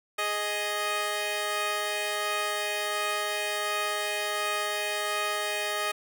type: tone pair together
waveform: 10% pulse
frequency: 415.8 / 623 Hz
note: G#4 / D#5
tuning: +2 / +2 cents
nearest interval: perfect fifth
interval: 700 cents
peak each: -24 / -21 dBFS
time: 0.18-5.92 s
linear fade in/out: 10 ms
effects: none